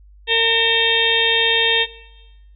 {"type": "harmonic tone with a mistuned harmonic", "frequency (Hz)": 456.8, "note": "A#4", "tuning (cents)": -35, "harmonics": [1, 2, 4, 5, 6, 7, 8], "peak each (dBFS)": [-21, -27, -20, -28, -21, -19, -19], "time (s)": [0.27, 1.87], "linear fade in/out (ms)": 50, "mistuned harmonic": 6, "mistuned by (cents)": -41, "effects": ["noise-tail reverb RT60 1.0 s tail -17 dB re dry", "added 50 Hz sine -43 dBFS peak until 2.55 s"]}